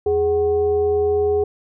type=tone with frequency modulation; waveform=sine; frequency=415.3 Hz; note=G#4; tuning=in tune; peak=-15 dBFS; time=0.06-1.44 s; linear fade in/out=5 ms; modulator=333 Hz; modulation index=0.43; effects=none